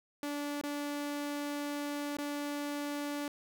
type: tone with dropouts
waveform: sawtooth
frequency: 289.9 Hz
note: D4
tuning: 22 cents flat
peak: -31 dBFS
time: 0.23-3.28 s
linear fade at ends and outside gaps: 1 ms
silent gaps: 0.613-0.636 / 2.169-2.185 s
effects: none